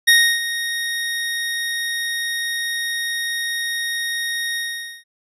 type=tone with ADSR envelope; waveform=25% pulse; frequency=1864.7 Hz; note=A#6; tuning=in tune; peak=-5 dBFS; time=0.07-5.04 s; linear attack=14 ms; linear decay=310 ms; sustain=-13 dB; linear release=480 ms; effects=resampled to 32000 Hz